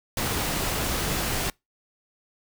pink noise, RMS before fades -27 dBFS, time 0.17-1.5 s, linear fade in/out 2 ms, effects noise-tail reverb RT60 0.2 s tail -26 dB re dry

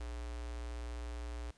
square tone with notch filter, 59.5 Hz, A#1, 36 cents sharp, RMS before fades -42 dBFS, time 0-1.51 s, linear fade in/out 5 ms, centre 170 Hz, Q 1.1, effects pink hiss -68 dBFS RMS until 1.57 s + resampled to 22050 Hz

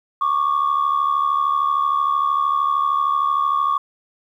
sine tone pair together, 1108.7 / 1181.8 Hz, C#6 / D6, 0 / +10 cents, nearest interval minor second, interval 110 cents, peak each -17 / -19 dBFS, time 0.21-3.78 s, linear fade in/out 5 ms, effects tanh soft clip ceiling -11 dBFS + 9-bit

